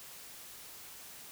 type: silence
effects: white hiss -50 dBFS RMS until 1.31 s